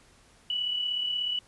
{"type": "tone with amplitude modulation", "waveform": "sine", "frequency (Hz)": 2954, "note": "F#7", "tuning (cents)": -3, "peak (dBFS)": -25, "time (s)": [0.5, 1.39], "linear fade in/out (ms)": 2, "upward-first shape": "sine", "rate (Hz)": 36.6, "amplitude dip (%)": 45, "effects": ["pink hiss -59 dBFS RMS until 1.47 s", "resampled to 24000 Hz"]}